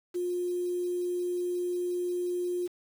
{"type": "tone with quantisation", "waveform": "sine", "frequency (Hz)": 355.6, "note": "F4", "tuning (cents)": 31, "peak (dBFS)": -28, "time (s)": [0.14, 2.68], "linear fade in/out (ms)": 20, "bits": 8, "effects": []}